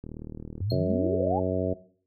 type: click train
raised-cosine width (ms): 3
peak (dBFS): -26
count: 23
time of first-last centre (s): 0.04-0.606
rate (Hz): 38.9
type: exponential sweep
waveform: sine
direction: up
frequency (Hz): 85 to 887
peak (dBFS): -26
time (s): 0.6-1.4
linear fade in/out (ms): 20
type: tone with exponential decay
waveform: triangle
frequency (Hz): 4246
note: C8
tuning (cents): +25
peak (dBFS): -30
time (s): 0.7-0.78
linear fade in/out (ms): 5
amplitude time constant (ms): 17
type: harmonic tone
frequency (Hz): 92.5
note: F#2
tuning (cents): 0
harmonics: 1 / 2 / 3 / 4 / 5 / 6 / 7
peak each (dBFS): -32 / -32 / -32 / -32 / -32 / -32 / -32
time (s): 0.71-1.74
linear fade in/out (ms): 10
effects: noise-tail reverb RT60 0.5 s tail -17 dB re dry